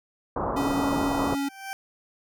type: low-pass noise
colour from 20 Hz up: white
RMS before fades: -28 dBFS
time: 0.36-1.35 s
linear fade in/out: 2 ms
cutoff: 1200 Hz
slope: 48 dB/octave
type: tone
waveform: square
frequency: 278.8 Hz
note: C#4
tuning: 10 cents sharp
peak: -26 dBFS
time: 0.56-1.49 s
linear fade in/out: 10 ms
type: tone with exponential growth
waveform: 20% pulse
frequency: 779 Hz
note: G5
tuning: 11 cents flat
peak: -25 dBFS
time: 1.22-1.73 s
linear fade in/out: 0 ms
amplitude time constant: 110 ms
effects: none